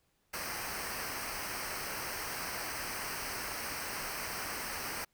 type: noise with comb filter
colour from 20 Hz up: pink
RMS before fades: -39 dBFS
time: 0.33-5.05 s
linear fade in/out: 10 ms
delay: 0.28 ms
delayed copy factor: -0.75
effects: pink hiss -75 dBFS RMS until 5.13 s